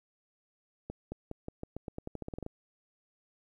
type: accelerating click train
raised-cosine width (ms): 2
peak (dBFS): -25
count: 16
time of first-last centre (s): 0.9-2.464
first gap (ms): 220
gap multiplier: 0.88
effects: 11-bit